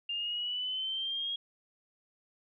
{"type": "exponential sweep", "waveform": "sine", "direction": "up", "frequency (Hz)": [2798, 3290], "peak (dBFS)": -32, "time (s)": [0.09, 1.36], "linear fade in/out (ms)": 5, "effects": []}